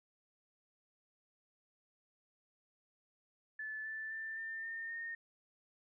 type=tone with pitch steps; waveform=sine; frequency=1740 / 1759.2 / 1778.6 / 1798.2 / 1818.1 / 1838.1 Hz; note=A6 / A6 / A6 / A6 / A#6 / A#6; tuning=-20 / -1 / +18 / +37 / -44 / -25 cents; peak=-40 dBFS; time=3.59-5.15 s; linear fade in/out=5 ms; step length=260 ms; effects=none